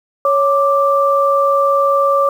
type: tone pair together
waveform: sine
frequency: 556 / 1175.3 Hz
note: C#5 / D6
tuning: +5 / +1 cents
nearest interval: octave + minor second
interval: 1296 cents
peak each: -13 dBFS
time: 0.25-2.29 s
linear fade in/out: 2 ms
effects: 7-bit